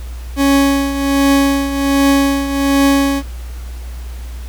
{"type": "tone with tremolo", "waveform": "40% pulse", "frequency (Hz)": 277.2, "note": "C#4", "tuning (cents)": 0, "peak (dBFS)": -7, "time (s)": [0.36, 3.23], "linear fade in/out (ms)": 50, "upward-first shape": "triangle", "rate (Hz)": 1.3, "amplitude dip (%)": 70, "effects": ["added 60 Hz sine -24 dBFS peak until 4.48 s", "pink hiss -40 dBFS RMS until 4.48 s"]}